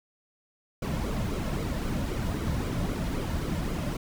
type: noise with flanger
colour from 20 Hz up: brown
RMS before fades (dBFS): -30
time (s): 0.82-3.97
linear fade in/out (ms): 5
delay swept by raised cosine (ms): 1.1 to 2.6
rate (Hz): 3.8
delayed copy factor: -0.6
effects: none